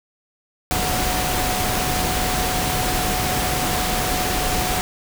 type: tone in noise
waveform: sine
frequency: 735 Hz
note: F#5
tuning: 12 cents flat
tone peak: -26 dBFS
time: 0.71-4.81 s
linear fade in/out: 0 ms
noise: pink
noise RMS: -22 dBFS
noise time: 0.71-4.81 s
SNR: -7 dB
effects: none